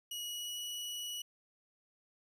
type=tone with pitch glide; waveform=sawtooth; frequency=2908 to 2932 Hz; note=F#7 to F#7; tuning=-31 to -16 cents; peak=-36 dBFS; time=0.11-1.22 s; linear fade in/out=5 ms; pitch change=+15 cents; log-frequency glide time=0.24-0.65 s; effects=none